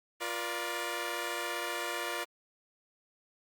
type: chord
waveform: 10% pulse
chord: Bb major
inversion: second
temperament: equal with one note detuned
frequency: 349.2 / 477.3 / 587.3 Hz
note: F4 / Bb4 / D5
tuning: 0 / +41 / 0 cents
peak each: -30 dBFS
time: 0.2-2.25 s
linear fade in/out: 20 ms
effects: Opus 48 kbps